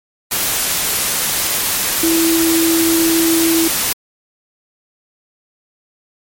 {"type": "tone in noise", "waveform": "sine", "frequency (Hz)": 329.6, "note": "E4", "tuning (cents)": 0, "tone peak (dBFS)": -12, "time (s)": [2.03, 3.68], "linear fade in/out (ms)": 5, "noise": "white", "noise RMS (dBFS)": -17, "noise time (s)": [0.31, 3.93], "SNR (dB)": 2, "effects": ["MP3 64 kbps"]}